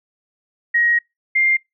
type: tone pair in turn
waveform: sine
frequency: 1889 / 2107 Hz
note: A#6 / C7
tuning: +22 / +12 cents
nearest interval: major second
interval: 190 cents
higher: second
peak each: -13 dBFS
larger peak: neither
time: 0.74-0.99 / 1.35-1.57 s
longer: first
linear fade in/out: 10 ms
effects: noise-tail reverb RT60 0.2 s tail -26 dB re dry